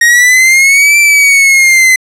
45% pulse exponential two-way sweep, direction up then down, 1864.7 to 2349 to 2035 Hz, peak -3 dBFS, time 0.01-1.96 s, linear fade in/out 5 ms, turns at 0.98 s, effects low-pass 11000 Hz 12 dB/octave

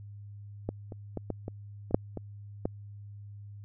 clicks, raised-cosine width 2 ms, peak -18 / -28 / -20 / -18 / -23 / -25 / -8 / -22 / -15 dBFS, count 9, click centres 0.69 / 0.922 / 1.173 / 1.303 / 1.481 / 1.91 / 1.945 / 2.173 / 2.655 s, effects added 102 Hz sine -43 dBFS peak until 3.64 s

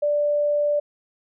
sine tone, 587.3 Hz, D5, in tune, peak -18 dBFS, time 0.02-0.8 s, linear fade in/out 10 ms, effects none

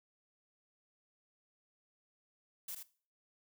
blue noise with echo, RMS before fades -43 dBFS, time 2.68-2.75 s, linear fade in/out 5 ms, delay 79 ms, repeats 1, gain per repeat -5 dB, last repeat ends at 2.829 s, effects noise-tail reverb RT60 0.4 s tail -17 dB re dry

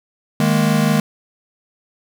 square chord, D# suspended fourth, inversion none, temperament equal, 155.56 / 207.7 / 233.1 Hz, D#3 / G#3 / A#3, 0 / 0 / 0 cents, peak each -18 / -18 / -20 dBFS, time 0.4-1 s, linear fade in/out 2 ms, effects none

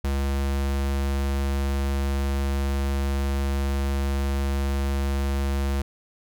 square tone, 69 Hz, C#2, 7 cents flat, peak -23 dBFS, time 0.04-5.82 s, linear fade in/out 5 ms, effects none

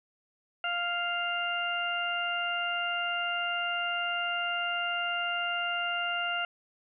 harmonic tone, 698.5 Hz, F5, in tune, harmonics 1 / 2 / 3 / 4, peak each -35 / -32 / -40 / -33 dBFS, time 0.64-6.45 s, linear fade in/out 2 ms, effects none

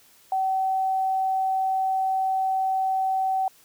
sine tone, 763 Hz, G5, 47 cents flat, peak -21 dBFS, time 0.32-3.48 s, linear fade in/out 2 ms, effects white hiss -56 dBFS RMS until 3.64 s

